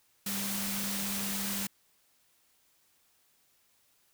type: tone in noise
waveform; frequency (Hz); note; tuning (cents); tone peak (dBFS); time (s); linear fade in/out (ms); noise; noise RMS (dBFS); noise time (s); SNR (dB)
sine; 198.9; G3; +25; -37; 0.26-1.67; 5; white; -35; 0.26-1.67; -5
effects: white hiss -69 dBFS RMS until 4.13 s